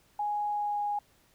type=tone with pitch glide; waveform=sine; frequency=830.6 to 824.4 Hz; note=G#5 to G#5; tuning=0 to -13 cents; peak=-28 dBFS; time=0.19-0.99 s; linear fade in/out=5 ms; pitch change=-13 cents; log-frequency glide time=0.49-0.82 s; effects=pink hiss -65 dBFS RMS until 1.34 s